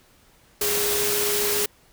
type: tone in noise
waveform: sine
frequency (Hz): 413.3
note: G#4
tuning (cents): -8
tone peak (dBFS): -26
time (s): 0.61-1.66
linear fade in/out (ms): 5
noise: white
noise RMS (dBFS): -24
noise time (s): 0.61-1.66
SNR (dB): -5
effects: pink hiss -57 dBFS RMS until 1.92 s